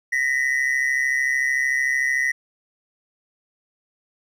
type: ring-modulated tone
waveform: triangle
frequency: 1925 Hz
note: B6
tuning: 45 cents flat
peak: -14 dBFS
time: 0.12-2.32 s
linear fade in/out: 10 ms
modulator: 66.7 Hz
effects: none